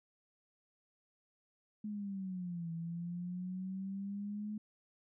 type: exponential two-way sweep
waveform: sine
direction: down then up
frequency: 213.4 to 164.81 to 213.4 Hz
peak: -38 dBFS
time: 1.84-4.58 s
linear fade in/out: 5 ms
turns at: 2.72 s
effects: none